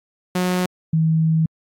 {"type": "tone pair in turn", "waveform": ["sawtooth", "sine"], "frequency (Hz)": [181.5, 160.39], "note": ["F#3", "E3"], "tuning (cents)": [-33, -47], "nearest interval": "major second", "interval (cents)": 214, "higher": "first", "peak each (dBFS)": -14, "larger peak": "neither", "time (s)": [[0.35, 0.66], [0.93, 1.46]], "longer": "second", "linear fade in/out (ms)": 5, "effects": ["AAC 48 kbps"]}